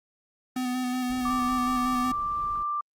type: tone with vibrato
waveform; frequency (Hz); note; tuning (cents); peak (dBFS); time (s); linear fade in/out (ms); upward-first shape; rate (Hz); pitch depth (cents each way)
square; 251.6; B3; +32; -27; 0.56-2.12; 5; square; 5.4; 17
type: noise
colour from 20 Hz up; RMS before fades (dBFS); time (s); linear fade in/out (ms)
brown; -44; 1.09-2.63; 5
type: tone with pitch glide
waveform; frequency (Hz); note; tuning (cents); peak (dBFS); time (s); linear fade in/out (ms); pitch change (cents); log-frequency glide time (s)
sine; 1174.7 to 1181.5; D6 to D6; 0 to +10; -26; 1.25-2.81; 5; +10; 1.95-2.66
effects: Opus 32 kbps